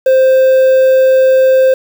triangle tone with quantisation, 523.3 Hz, C5, in tune, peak -3 dBFS, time 0.06-1.74 s, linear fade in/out 5 ms, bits 5, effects none

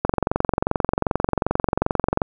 click train, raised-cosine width 1 ms, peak -4 dBFS, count 50, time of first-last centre 0.05-2.218 s, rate 22.6 Hz, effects none

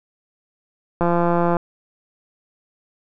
click train, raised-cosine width 1 ms, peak -6 dBFS, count 97, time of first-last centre 1.01-1.568 s, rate 172 Hz, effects none

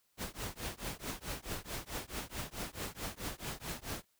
pink noise with tremolo, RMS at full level -38 dBFS, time 0.17-4.05 s, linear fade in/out 50 ms, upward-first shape triangle, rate 4.6 Hz, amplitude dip 100%, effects white hiss -75 dBFS RMS until 4.19 s

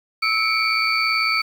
sine tone cluster, 1304 / 2240 / 2358 / 4544 Hz, E6 / C#7 / D7 / C#8, -19 / +18 / +6 / +42 cents, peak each -23 dBFS, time 0.22-1.42 s, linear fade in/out 10 ms, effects 7-bit

